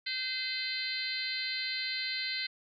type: harmonic tone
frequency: 515 Hz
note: C5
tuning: 28 cents flat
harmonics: 3 / 4 / 5 / 6 / 7 / 8 / 9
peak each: -43 / -37 / -45 / -43 / -45 / -36 / -42 dBFS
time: 0.06-2.47 s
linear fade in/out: 10 ms
effects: none